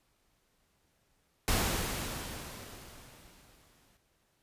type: noise with exponential decay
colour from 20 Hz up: pink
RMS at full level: -28 dBFS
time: 1.48-3.97 s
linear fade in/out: 0 ms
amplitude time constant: 540 ms
effects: pink hiss -73 dBFS RMS until 4.42 s + resampled to 32000 Hz